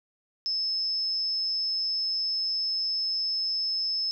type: tone with amplitude modulation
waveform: sine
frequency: 5220 Hz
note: E8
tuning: 18 cents flat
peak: -24 dBFS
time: 0.46-4.11 s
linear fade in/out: 0 ms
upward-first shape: sine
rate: 177 Hz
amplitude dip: 35%
effects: none